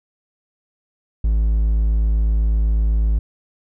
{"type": "tone", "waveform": "triangle", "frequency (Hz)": 54, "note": "A1", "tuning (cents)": -32, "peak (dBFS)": -12, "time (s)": [1.24, 3.19], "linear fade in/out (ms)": 5, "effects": []}